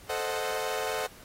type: chord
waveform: sawtooth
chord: A diminished seventh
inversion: none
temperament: equal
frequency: 440 / 523.3 / 622.3 / 740 Hz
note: A4 / C5 / Eb5 / Gb5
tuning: 0 / 0 / 0 / 0 cents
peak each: -30 / -31 / -32 / -31 dBFS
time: 0.09-1.07 s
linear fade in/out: 10 ms
effects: pink hiss -52 dBFS RMS until 1.24 s + AAC 48 kbps